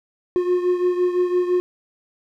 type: beating tone pair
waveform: triangle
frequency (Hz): 357.9 / 363.8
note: F4 / F#4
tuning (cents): +42 / -29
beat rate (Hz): 5.9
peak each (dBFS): -16 / -22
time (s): 0.36-1.6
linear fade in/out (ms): 0
effects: none